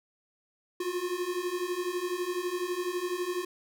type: beating tone pair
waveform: square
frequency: 350.8 / 362.8 Hz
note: F4 / F#4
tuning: +8 / -34 cents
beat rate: 12 Hz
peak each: -35 / -33 dBFS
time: 0.8-3.45 s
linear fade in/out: 5 ms
effects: none